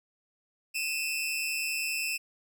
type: tone pair together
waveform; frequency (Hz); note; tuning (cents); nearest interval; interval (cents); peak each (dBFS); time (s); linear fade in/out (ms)
sawtooth; 2515 / 2665; D#7 / E7; +18 / +18; minor second; 100; -31 / -28; 0.74-2.18; 20
effects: none